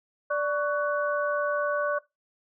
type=tone cluster; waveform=sine; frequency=586 / 1126 / 1490 Hz; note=D5 / C#6 / F#6; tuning=-4 / +27 / +12 cents; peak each=-26 / -30 / -30 dBFS; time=0.3-1.99 s; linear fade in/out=10 ms; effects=noise-tail reverb RT60 0.2 s tail -20 dB re dry

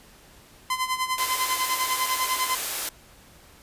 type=tone with tremolo; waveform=sawtooth; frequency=1027 Hz; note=C6; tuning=33 cents flat; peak=-18 dBFS; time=0.7-2.55 s; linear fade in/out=2 ms; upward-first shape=sine; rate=10 Hz; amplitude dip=75%
type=high-pass noise; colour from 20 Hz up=white; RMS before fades=-29 dBFS; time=1.18-2.89 s; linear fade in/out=2 ms; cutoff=320 Hz; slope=24 dB/octave
effects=pink hiss -52 dBFS RMS until 3.62 s + resampled to 32000 Hz

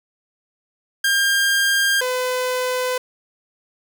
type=tone pair in turn; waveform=sawtooth; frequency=1604 / 505.2 Hz; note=G6 / B4; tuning=+39 / +39 cents; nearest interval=octave + minor sixth; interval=2000 cents; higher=first; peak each=-12 / -16 dBFS; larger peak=first; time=1.04-2.01 / 2.01-2.98 s; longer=neither; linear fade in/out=5 ms; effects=none

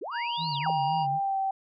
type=linear two-way sweep; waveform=sine; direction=up then down; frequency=271.3 to 4699 to 271.3 Hz; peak=-33 dBFS; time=0.01-0.71 s; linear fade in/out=10 ms; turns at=0.51 s
type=harmonic tone; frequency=946 Hz; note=A#5; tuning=25 cents sharp; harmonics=1 / 3 / 5; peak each=-30 / -40 / -44 dBFS; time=0.11-1.07 s; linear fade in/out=50 ms
type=tone with vibrato; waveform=sine; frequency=151.9 Hz; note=D#3; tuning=41 cents flat; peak=-33 dBFS; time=0.37-1.2 s; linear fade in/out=50 ms; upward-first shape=sine; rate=3.8 Hz; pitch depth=140 cents each way
type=tone with pitch glide; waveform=sine; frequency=790 to 774.6 Hz; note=G5 to G5; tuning=+13 to -21 cents; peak=-25 dBFS; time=0.66-1.51 s; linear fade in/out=5 ms; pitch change=-34 cents; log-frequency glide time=1.21-1.38 s
effects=none

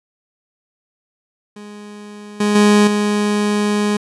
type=tone with level steps; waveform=30% pulse; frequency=207.7 Hz; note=G#3; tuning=in tune; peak=-30 / -11 / -6 / -12 dBFS; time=1.56-3.97 s; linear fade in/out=5 ms; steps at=2.4 / 2.55 / 2.87 s; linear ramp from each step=5 ms; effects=resampled to 24000 Hz

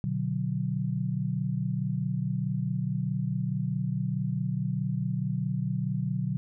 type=chord; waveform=sine; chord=B minor; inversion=none; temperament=just; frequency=123.47 / 148.16 / 185.21 Hz; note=B2 / D3 / F#3; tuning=0 / +16 / +2 cents; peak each=-31 dBFS; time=0.04-6.37 s; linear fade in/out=0 ms; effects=none

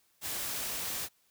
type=noise; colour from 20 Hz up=white; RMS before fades=-36 dBFS; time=0.21-1.09 s; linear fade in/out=50 ms; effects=white hiss -70 dBFS RMS until 1.3 s

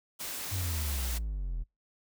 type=noise; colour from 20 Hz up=white; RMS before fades=-38 dBFS; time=0.19-1.19 s; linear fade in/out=20 ms
type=exponential sweep; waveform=triangle; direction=down; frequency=98 to 39.21 Hz; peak=-29 dBFS; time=0.51-1.64 s; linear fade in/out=20 ms
effects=noise-tail reverb RT60 0.2 s tail -25 dB re dry

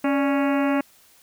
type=harmonic tone with a mistuned harmonic; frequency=277.2 Hz; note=C#4; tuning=in tune; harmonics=1 / 2 / 3 / 4 / 5 / 6 / 7 / 8 / 9 / 10; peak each=-20 / -26 / -30 / -32 / -34 / -36 / -37 / -38 / -39 / -40 dBFS; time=0.04-0.81 s; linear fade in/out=5 ms; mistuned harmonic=2; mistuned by=+88 cents; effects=white hiss -55 dBFS RMS until 1.22 s

